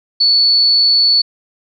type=tone; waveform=sine; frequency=4442 Hz; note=C#8; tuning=3 cents sharp; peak=-8 dBFS; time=0.2-1.22 s; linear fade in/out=10 ms; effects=none